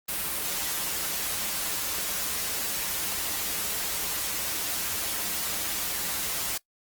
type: noise with comb filter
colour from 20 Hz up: white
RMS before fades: -30 dBFS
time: 0.08-6.58 s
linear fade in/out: 10 ms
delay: 8 ms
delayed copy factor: -0.55
effects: noise-tail reverb RT60 0.1 s tail -21 dB re dry + Opus 32 kbps